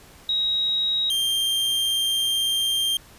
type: tone pair in turn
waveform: sine / 45% pulse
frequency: 3807 / 3179 Hz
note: A#7 / G7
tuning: +36 / +24 cents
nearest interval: minor third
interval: 312 cents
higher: first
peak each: -20 dBFS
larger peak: neither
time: 0.29-1.1 / 1.1-2.97 s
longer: second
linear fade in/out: 2 ms
effects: pink hiss -49 dBFS RMS until 3.18 s + resampled to 32000 Hz